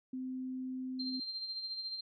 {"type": "tone", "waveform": "sine", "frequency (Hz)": 257.8, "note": "C4", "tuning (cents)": -26, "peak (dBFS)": -37, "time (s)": [0.13, 1.2], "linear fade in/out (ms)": 5}
{"type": "tone with tremolo", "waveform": "sine", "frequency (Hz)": 4160, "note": "C8", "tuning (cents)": -11, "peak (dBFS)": -36, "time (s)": [0.99, 2.01], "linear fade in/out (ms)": 10, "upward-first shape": "sine", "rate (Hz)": 14, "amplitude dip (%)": 50}
{"effects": []}